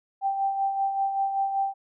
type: tone with tremolo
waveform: sine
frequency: 784 Hz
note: G5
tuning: in tune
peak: -21 dBFS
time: 0.21-1.74 s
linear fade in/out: 50 ms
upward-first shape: sine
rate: 5.2 Hz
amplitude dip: 50%
effects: none